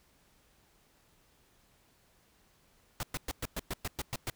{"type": "noise bursts", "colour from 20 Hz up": "pink", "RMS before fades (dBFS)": -35, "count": 10, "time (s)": [3, 4.3], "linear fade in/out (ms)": 2, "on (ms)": 31, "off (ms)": 110, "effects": ["pink hiss -67 dBFS RMS until 4.35 s"]}